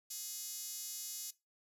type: tone with high-pass filter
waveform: 5% pulse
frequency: 420 Hz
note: G#4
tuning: 19 cents sharp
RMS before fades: -44 dBFS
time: 0.1-1.31 s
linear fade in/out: 10 ms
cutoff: 7600 Hz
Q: 3.8
effects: noise-tail reverb RT60 0.2 s tail -17 dB re dry